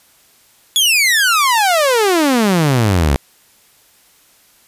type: exponential sweep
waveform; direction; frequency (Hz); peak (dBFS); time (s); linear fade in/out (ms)
sawtooth; down; 3447 to 65.2; -7; 0.76-3.16; 0
effects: white hiss -51 dBFS RMS until 4.67 s + resampled to 32000 Hz